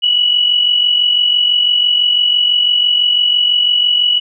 sine tone pair together, 2935 / 2981 Hz, F#7 / F#7, -15 / +12 cents, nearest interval unison, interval 27 cents, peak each -10 / -18 dBFS, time 0.02-4.2 s, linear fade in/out 20 ms, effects none

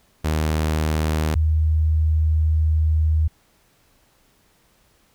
sawtooth / sine tone pair in turn, 77.78 / 78.37 Hz, D#2 / D#2, 0 / +13 cents, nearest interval unison, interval 13 cents, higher second, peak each -15 dBFS, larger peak neither, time 0.24-1.35 / 1.35-3.28 s, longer second, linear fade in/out 10 ms, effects pink hiss -60 dBFS RMS until 5.14 s

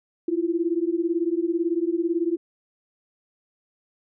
sine beating tone pair, 329.6 / 347.6 Hz, E4 / F4, 0 / -8 cents, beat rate 18 Hz, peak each -24 dBFS, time 0.28-2.37 s, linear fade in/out 5 ms, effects none

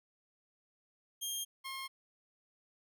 15% pulse tone pair in turn, 3215 / 1070.4 Hz, G7 / C6, +43 / +39 cents, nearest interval octave + perfect fifth, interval 1904 cents, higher first, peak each -29 / -34 dBFS, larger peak first, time 1.21-1.45 / 1.64-1.88 s, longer neither, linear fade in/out 20 ms, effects none

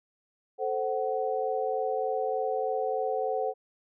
sine chord, F# diminished, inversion first, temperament equal with one note detuned, 440 / 523.3 / 749 Hz, A4 / C5 / F#5, 0 / 0 / +21 cents, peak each -31 dBFS, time 0.58-3.54 s, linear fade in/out 50 ms, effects none

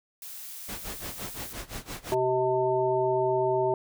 blue noise, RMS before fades -41 dBFS, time 0.22-1.53 s, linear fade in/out 2 ms
pink noise with tremolo, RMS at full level -36 dBFS, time 0.68-2.15 s, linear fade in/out 10 ms, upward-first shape sine, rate 5.8 Hz, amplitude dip 90%
harmonic tone, 128 Hz, C3, 38 cents flat, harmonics 1 / 3 / 5 / 7, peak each -36 / -25 / -28 / -29 dBFS, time 2.12-3.74 s, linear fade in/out 0 ms
effects none

